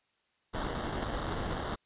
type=noise with sample-and-hold; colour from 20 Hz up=pink; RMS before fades=-35 dBFS; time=0.53-1.76 s; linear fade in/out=20 ms; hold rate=2450 Hz; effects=white hiss -74 dBFS RMS until 1.85 s + resampled to 8000 Hz